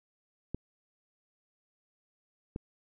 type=clicks; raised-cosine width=3 ms; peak=-21 / -23 dBFS; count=2; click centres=0.546 / 2.561 s; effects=none